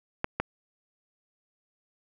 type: clicks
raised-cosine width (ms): 0.5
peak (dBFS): -11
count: 2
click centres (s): 0.244 / 0.4
effects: none